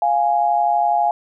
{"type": "tone pair together", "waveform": "sine", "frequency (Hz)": [698.5, 830.7], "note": ["F5", "G#5"], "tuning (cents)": [0, 0], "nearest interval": "minor third", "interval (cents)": 300, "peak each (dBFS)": -17, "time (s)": [0.02, 1.11], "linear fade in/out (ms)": 2, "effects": []}